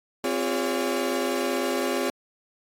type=tone cluster; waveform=35% pulse; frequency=259.9 / 349.8 / 407.8 / 566 Hz; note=C4 / F4 / G#4 / C#5; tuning=-11 / +3 / -32 / +36 cents; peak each=-28 dBFS; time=0.24-2.1 s; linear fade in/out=2 ms; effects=AAC 48 kbps